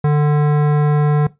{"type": "tone with hard clipping", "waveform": "sine", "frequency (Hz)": 148.4, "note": "D3", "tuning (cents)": 18, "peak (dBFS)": -13, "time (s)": [0.04, 1.27], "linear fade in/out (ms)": 5, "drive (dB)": 16, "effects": ["noise-tail reverb RT60 0.2 s tail -19 dB re dry", "resampled to 8000 Hz"]}